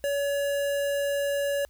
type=tone with notch filter; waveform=square; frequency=566 Hz; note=C#5; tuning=36 cents sharp; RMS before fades=-27 dBFS; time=0.04-1.65 s; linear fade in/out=0 ms; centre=4500 Hz; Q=1.6; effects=added 60 Hz sine -55 dBFS peak until 1.69 s + white hiss -67 dBFS RMS until 1.69 s